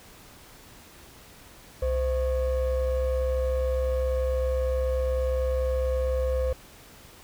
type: ring-modulated tone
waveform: triangle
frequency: 290.6 Hz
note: D4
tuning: 18 cents flat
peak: -18 dBFS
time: 1.82-6.53 s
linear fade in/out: 5 ms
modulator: 226 Hz
effects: pink hiss -50 dBFS RMS until 7.23 s